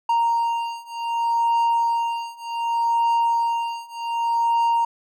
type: beating tone pair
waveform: triangle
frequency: 930 / 930.66 Hz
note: A#5 / A#5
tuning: -4 / -3 cents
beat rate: 0.66 Hz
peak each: -21 / -20 dBFS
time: 0.09-4.85 s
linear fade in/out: 5 ms
effects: none